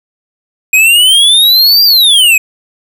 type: exponential two-way sweep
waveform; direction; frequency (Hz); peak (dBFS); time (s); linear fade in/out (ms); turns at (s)
square; up then down; 2484 to 4821 to 2484; -4; 0.73-2.38; 5; 1.84
effects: none